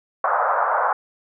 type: band-pass noise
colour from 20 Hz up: white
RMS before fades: -20 dBFS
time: 0.24-0.93 s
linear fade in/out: 2 ms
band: 550 to 1400 Hz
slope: 48 dB/octave
effects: none